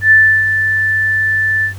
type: tone with ADSR envelope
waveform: sine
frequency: 1760 Hz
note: A6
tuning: in tune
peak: -3 dBFS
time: 0.01-1.74 s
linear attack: 100 ms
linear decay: 330 ms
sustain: -8 dB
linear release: 98 ms
effects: added 96 Hz sine -26 dBFS peak until 1.78 s + pink hiss -40 dBFS RMS until 1.78 s